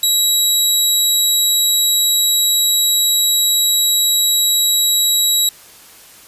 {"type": "tone", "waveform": "20% pulse", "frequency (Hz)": 3874, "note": "B7", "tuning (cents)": -34, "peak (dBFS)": -6, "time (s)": [0.03, 5.49], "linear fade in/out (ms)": 2, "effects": ["white hiss -42 dBFS RMS until 6.27 s", "resampled to 32000 Hz"]}